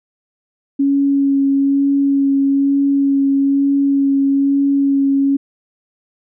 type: tone with vibrato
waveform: sine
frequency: 277.2 Hz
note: C#4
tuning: in tune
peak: -11 dBFS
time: 0.79-5.37 s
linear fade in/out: 10 ms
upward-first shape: sine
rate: 1.1 Hz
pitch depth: 12 cents each way
effects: none